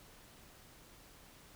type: silence
effects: pink hiss -59 dBFS RMS until 1.55 s